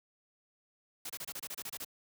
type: noise bursts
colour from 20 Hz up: white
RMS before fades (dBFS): -41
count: 11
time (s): 1.05-1.847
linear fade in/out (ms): 5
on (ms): 47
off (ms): 28
effects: high-pass 80 Hz 12 dB/octave